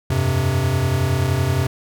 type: chord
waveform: square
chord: F suspended second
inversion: none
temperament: equal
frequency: 87.31 / 98 / 130.81 Hz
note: F2 / G2 / C3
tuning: 0 / 0 / 0 cents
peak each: -24 / -23 / -20 dBFS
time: 0.1-1.67 s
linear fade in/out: 5 ms
effects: none